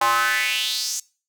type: tone with high-pass filter sweep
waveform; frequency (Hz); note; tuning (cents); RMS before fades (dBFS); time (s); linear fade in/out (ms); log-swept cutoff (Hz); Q
square; 116.54; A#2; 0; -22; 0.01-1; 5; 900 to 6800; 4
effects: noise-tail reverb RT60 0.4 s tail -23 dB re dry